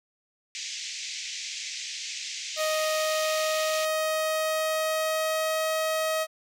white band-pass noise, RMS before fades -36 dBFS, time 0.55-3.85 s, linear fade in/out 0 ms, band 2000 to 7000 Hz, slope 48 dB/octave
sawtooth tone with pitch glide, 624 to 633.4 Hz, D#5 to D#5, +5 to +31 cents, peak -21 dBFS, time 2.56-6.27 s, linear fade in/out 50 ms, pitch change +26 cents, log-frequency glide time 2.84-5.68 s
effects none

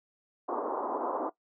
white band-pass noise, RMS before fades -33 dBFS, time 0.48-1.3 s, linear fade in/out 10 ms, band 260 to 1100 Hz, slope 48 dB/octave, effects noise-tail reverb RT60 0.1 s tail -17 dB re dry

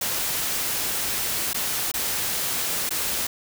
white noise with dropouts, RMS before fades -26 dBFS, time 0.01-3.27 s, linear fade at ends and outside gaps 5 ms, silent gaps 1.533-1.544 / 1.917-1.939 / 2.893-2.906 s, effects none

